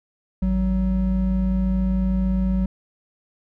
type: tone pair together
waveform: triangle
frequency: 54.21 / 187.8 Hz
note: A1 / F#3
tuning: -25 / +26 cents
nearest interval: octave + minor seventh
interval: 2151 cents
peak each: -20 / -18 dBFS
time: 0.42-2.66 s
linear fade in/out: 5 ms
effects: none